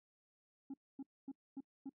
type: tone bursts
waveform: sine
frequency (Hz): 272.7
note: C#4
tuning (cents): -28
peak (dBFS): -40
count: 5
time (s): 0.7-1.895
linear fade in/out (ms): 5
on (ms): 39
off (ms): 250
effects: noise-tail reverb RT60 0.1 s tail -24 dB re dry + tanh soft clip ceiling -42 dBFS